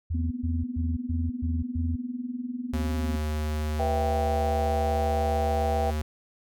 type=tone bursts; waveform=sine; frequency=82.41 Hz; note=E2; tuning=in tune; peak=-25 dBFS; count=6; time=0.1-1.96 s; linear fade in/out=10 ms; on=210 ms; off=120 ms
type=tone with tremolo; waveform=sine; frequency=246.9 Hz; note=B3; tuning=in tune; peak=-27 dBFS; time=0.14-3.16 s; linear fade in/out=10 ms; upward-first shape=sine; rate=20 Hz; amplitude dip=75%
type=tone; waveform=square; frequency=76.3 Hz; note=D#2; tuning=33 cents flat; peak=-27 dBFS; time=2.73-6.02 s; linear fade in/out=5 ms
type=chord; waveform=sine; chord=E minor; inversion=second; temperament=equal with one note detuned; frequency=487.1 / 659.3 / 784 Hz; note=B4 / E5 / G5; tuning=-24 / 0 / 0 cents; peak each=-31 / -30 / -28 dBFS; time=3.79-5.91 s; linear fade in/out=10 ms
effects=none